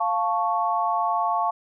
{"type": "chord", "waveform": "sine", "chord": "F augmented", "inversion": "none", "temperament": "equal", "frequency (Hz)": [698.5, 880, 1108.7], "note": ["F5", "A5", "C#6"], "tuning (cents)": [0, 0, 0], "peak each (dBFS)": -25, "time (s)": [0, 1.51], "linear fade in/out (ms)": 10, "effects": []}